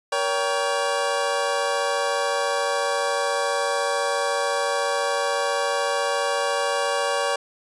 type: chord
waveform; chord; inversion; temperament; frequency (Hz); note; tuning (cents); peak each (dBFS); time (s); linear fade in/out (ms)
25% pulse; G diminished; first; just; 470.4 / 564.5 / 784; Bb4 / Db5 / G5; +16 / +31 / 0; -24 / -20 / -24; 0.12-7.36; 5
effects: resampled to 24000 Hz